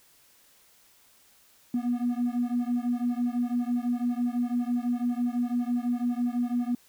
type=beating tone pair; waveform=triangle; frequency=240 / 246 Hz; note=B3 / B3; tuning=-49 / -7 cents; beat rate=6 Hz; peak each=-24 / -25 dBFS; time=1.74-6.75 s; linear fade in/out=5 ms; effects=tanh soft clip ceiling -21 dBFS + white hiss -60 dBFS RMS until 6.88 s

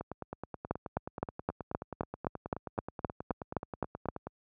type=two click trains; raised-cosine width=1 ms; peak=-16 / -24 dBFS; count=14 / 41; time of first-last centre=0.71-4.087 / 0.01-4.27 s; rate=3.85 / 9.39 Hz; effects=high-pass 60 Hz 12 dB/octave

